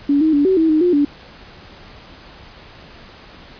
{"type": "tone with pitch steps", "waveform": "sine", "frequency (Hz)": [284.5, 315.1, 287.5, 378.6, 322.7, 310.2, 355.1, 288.4], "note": ["C#4", "D#4", "D4", "F#4", "E4", "D#4", "F4", "D4"], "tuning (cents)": [45, 22, -37, 40, -37, -5, 29, -31], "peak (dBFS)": -11, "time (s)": [0.09, 1.05], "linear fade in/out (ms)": 5, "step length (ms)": 120, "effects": ["pink hiss -41 dBFS RMS until 3.59 s", "resampled to 11025 Hz"]}